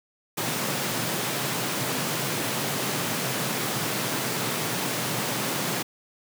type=high-pass noise; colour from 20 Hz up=pink; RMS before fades=-28 dBFS; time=0.37-5.83 s; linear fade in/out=10 ms; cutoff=110 Hz; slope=96 dB/octave; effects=none